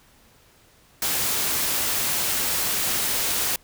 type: noise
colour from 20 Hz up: white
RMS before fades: -24 dBFS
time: 1.02-3.56 s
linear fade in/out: 2 ms
effects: pink hiss -56 dBFS RMS until 3.63 s